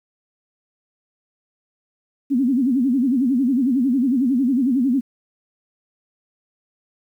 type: tone with vibrato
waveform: sine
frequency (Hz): 257.3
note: C4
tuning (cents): -29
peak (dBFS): -15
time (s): 2.3-5.01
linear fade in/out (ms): 20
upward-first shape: sine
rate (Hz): 11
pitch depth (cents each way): 170
effects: 9-bit